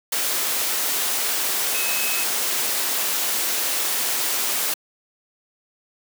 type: tone in noise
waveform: sine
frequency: 2570 Hz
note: E7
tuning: 45 cents flat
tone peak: -28 dBFS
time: 1.74-2.24 s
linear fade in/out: 5 ms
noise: white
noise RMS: -23 dBFS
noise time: 0.12-4.74 s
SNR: -8 dB
effects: high-pass 300 Hz 12 dB/octave